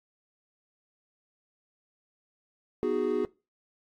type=chord; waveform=triangle; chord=G# minor seventh; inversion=first; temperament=equal; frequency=246.9 / 311.1 / 370 / 415.3 Hz; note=B3 / D#4 / F#4 / G#4; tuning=0 / 0 / 0 / 0 cents; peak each=-32 / -33 / -27 / -27 dBFS; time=2.83-3.25 s; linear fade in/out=0 ms; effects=noise-tail reverb RT60 0.3 s tail -23 dB re dry + AAC 48 kbps